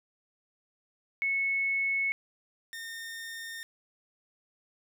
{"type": "tone pair in turn", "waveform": ["sine", "sawtooth"], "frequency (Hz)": [2200, 1825.8], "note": ["C#7", "A#6"], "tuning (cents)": [-14, -36], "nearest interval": "minor third", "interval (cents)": 322, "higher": "first", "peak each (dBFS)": [-26, -35], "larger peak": "first", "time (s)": [[1.22, 2.12], [2.73, 3.63]], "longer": "neither", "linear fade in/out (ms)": 0, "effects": []}